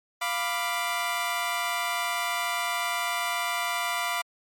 20% pulse chord, B diminished, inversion second, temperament equal with one note detuned, 698.5 / 987.8 / 1178.1 Hz, F5 / B5 / D6, 0 / 0 / +5 cents, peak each -26 dBFS, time 0.21-4.22 s, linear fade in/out 10 ms, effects MP3 64 kbps

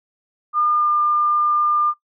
sine tone with pitch glide, 1209 to 1201.3 Hz, D6 to D6, +50 to +39 cents, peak -15 dBFS, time 0.53-1.94 s, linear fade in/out 50 ms, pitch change -11 cents, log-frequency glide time 0.77-0.87 s, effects noise-tail reverb RT60 0.1 s tail -18 dB re dry

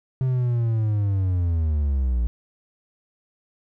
triangle linear sweep, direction down, 131.7 to 56.7 Hz, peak -17 dBFS, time 0.21-2.27 s, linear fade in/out 0 ms, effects none

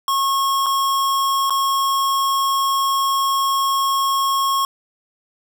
square tone with dropouts, 1090 Hz, C#6, 29 cents flat, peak -17 dBFS, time 0.08-4.65 s, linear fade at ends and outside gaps 1 ms, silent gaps 0.661-0.665 / 1.497-1.505 s, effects none

